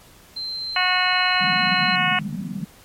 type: tone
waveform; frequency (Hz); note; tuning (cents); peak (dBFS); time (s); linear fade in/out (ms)
sine; 4117; C8; -29; -26; 0.36-1.96; 10
type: harmonic tone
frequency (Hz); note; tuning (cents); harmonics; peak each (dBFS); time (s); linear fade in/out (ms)
365; F#4; -24; 2 / 3 / 4 / 5 / 6 / 7 / 8; -25 / -25 / -25 / -25 / -25 / -25 / -25; 0.76-2.19; 2
type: band-pass noise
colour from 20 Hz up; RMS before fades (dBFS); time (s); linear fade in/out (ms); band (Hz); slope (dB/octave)
pink; -29; 1.4-2.65; 10; 160 to 220; 48
effects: pink hiss -49 dBFS RMS until 2.84 s + MP3 64 kbps